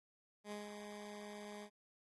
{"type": "tone with ADSR envelope", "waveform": "15% pulse", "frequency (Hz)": 207.7, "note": "G#3", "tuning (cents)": 0, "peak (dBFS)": -37, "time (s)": [0.44, 1.7], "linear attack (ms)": 73, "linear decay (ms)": 160, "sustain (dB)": -5, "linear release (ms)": 69, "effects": ["AAC 32 kbps"]}